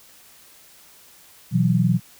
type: chord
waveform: sine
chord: B suspended fourth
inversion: none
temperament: equal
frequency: 123.47 / 164.81 / 185 Hz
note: B2 / E3 / F#3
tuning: 0 / 0 / 0 cents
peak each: -20 dBFS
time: 1.51-2 s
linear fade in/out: 50 ms
effects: white hiss -50 dBFS RMS until 2.19 s